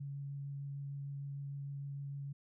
sine tone with vibrato, 140.3 Hz, C#3, 21 cents sharp, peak -40 dBFS, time 0-2.33 s, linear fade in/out 10 ms, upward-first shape sine, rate 6.6 Hz, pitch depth 8 cents each way, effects none

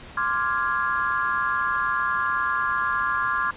sine chord, D half-diminished seventh, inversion third, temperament equal, 1046.5 / 1174.7 / 1396.9 / 1661.2 Hz, C6 / D6 / F6 / Ab6, 0 / 0 / 0 / 0 cents, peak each -27 dBFS, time 0.17-3.51 s, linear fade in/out 5 ms, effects pink hiss -43 dBFS RMS until 3.56 s + resampled to 8000 Hz

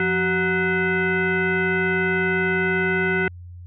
sine tone with frequency modulation, 932.3 Hz, A#5, in tune, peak -18 dBFS, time 0-3.28 s, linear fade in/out 2 ms, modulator 554 Hz, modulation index 2.2, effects added 88 Hz sine -36 dBFS peak until 3.66 s

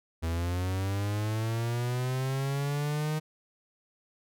45% pulse linear sweep, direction up, 81 to 155.56 Hz, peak -28 dBFS, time 0.22-3.2 s, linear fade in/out 20 ms, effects none

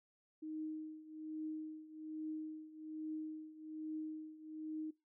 sine tone with tremolo, 311.7 Hz, D#4, 3 cents sharp, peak -39 dBFS, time 0.42-4.91 s, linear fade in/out 10 ms, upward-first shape triangle, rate 1.2 Hz, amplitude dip 85%, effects noise-tail reverb RT60 0.2 s tail -19 dB re dry

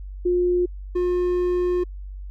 sine / triangle tone pair in turn, 356 / 357.4 Hz, F4 / F4, +33 / +40 cents, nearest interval unison, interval 7 cents, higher second, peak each -17 dBFS, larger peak neither, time 0.25-0.66 / 0.95-1.84 s, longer second, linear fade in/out 10 ms, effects added 48 Hz sine -32 dBFS peak until 2.3 s

